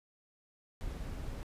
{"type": "noise", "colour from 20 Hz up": "brown", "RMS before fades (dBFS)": -40, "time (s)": [0.81, 1.43], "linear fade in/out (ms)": 0, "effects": ["resampled to 32000 Hz"]}